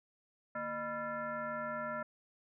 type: tone with frequency modulation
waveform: sine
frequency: 987.8 Hz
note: B5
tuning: in tune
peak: -36 dBFS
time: 0.55-2.03 s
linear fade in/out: 5 ms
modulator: 378 Hz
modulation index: 1.8
effects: none